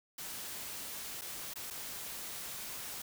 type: noise with dropouts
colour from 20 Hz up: white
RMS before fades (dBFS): -43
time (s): 0.18-3.02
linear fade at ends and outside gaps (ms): 5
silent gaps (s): 1.212-1.217 / 1.538-1.557 / 1.703-1.707
effects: none